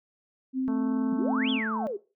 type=tone; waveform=sine; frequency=261.2 Hz; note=C4; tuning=3 cents flat; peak=-25 dBFS; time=0.53-1.61 s; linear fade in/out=50 ms
type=harmonic tone; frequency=220 Hz; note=A3; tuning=in tune; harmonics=1 / 2 / 3 / 4 / 5 / 6 / 7; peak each=-31 / -39 / -45 / -43 / -46 / -50 / -52 dBFS; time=0.68-1.87 s; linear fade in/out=0 ms
type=exponential two-way sweep; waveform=sine; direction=up then down; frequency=173.9 to 3500 to 370.9 Hz; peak=-29 dBFS; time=1.12-1.97 s; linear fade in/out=10 ms; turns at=1.5 s
effects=noise-tail reverb RT60 0.3 s tail -19 dB re dry